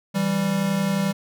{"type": "tone pair together", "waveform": "square", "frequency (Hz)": [164.68, 196], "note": ["E3", "G3"], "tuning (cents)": [-1, 0], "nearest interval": "minor third", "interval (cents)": 301, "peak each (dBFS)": [-27, -22], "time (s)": [0.14, 1.13], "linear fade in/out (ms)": 20, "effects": []}